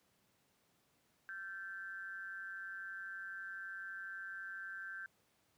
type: tone with amplitude modulation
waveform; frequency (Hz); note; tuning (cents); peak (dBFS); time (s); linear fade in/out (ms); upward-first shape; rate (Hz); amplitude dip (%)
sine; 1558; G6; -11; -40; 1.29-5.06; 0; sine; 188; 75
effects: pink hiss -75 dBFS RMS until 5.57 s + high-pass 100 Hz 12 dB/octave